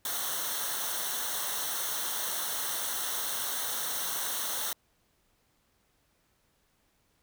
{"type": "noise with comb filter", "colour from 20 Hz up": "white", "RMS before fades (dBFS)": -33, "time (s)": [0.05, 4.73], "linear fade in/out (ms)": 2, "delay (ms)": 0.41, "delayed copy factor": -0.75, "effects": ["pink hiss -71 dBFS RMS until 7.22 s"]}